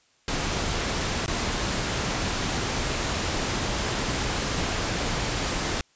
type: noise with dropouts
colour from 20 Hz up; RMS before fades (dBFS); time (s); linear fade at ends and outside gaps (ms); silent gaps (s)
pink; -27; 0.28-5.81; 1; 1.261-1.279
effects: white hiss -63 dBFS RMS until 5.95 s + resampled to 16000 Hz